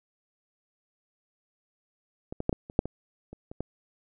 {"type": "clicks", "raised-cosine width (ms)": 2, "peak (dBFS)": [-22, -18, -10, -15, -28, -6, -20, -29, -27, -18], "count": 10, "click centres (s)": [2.325, 2.404, 2.494, 2.528, 2.699, 2.791, 2.856, 3.33, 3.515, 3.606], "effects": []}